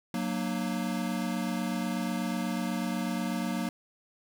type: chord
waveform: square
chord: Gb augmented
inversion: none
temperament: equal with one note detuned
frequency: 185 / 233.1 / 301.4 Hz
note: Gb3 / Bb3 / D4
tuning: 0 / 0 / +45 cents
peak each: -34 / -33 / -38 dBFS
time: 0.14-3.69 s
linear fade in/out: 2 ms
effects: none